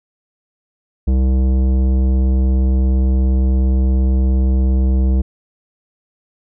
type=tone with tanh clipping; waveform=sine; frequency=64.9 Hz; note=C2; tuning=13 cents flat; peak=-13 dBFS; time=1.07-5.22 s; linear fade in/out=10 ms; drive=14 dB; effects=none